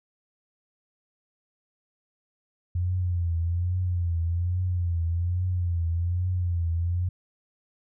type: tone with vibrato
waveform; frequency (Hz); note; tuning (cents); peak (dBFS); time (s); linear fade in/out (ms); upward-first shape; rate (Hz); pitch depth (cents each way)
sine; 87.31; F2; 0; -23; 2.75-7.09; 5; triangle; 1.2; 91
effects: none